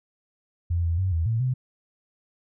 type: tone with pitch steps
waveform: sine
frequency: 85.7 / 83.8 / 94 / 82.2 / 113.3 / 128 Hz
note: F2 / E2 / F#2 / E2 / A#2 / C3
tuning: -32 / +29 / +28 / -4 / -49 / -38 cents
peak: -21 dBFS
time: 0.7-1.54 s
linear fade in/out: 10 ms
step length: 140 ms
effects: none